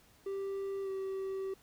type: tone with pitch glide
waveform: triangle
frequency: 392 to 385 Hz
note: G4 to G4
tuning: 0 to -31 cents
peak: -33 dBFS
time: 0.26-1.54 s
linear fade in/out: 5 ms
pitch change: -31 cents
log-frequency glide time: 0.83-0.89 s
effects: pink hiss -64 dBFS RMS until 1.62 s